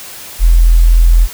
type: tone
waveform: sine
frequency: 41.88 Hz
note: E1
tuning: 28 cents sharp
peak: -3 dBFS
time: 0.39-1.28 s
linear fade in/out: 50 ms
effects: white hiss -30 dBFS RMS until 1.33 s